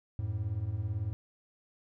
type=beating tone pair; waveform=triangle; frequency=89.5 / 107.5 Hz; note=F2 / A2; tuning=+43 / -40 cents; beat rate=18 Hz; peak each=-34 / -31 dBFS; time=0.19-1.13 s; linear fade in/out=0 ms; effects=none